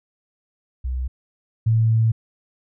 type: tone pair in turn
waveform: sine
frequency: 63.4 / 112.32 Hz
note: B1 / A2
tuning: +46 / +36 cents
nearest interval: minor seventh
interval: 990 cents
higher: second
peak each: -22 / -14 dBFS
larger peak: second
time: 0.84-1.08 / 1.66-2.12 s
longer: second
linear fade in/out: 10 ms
effects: none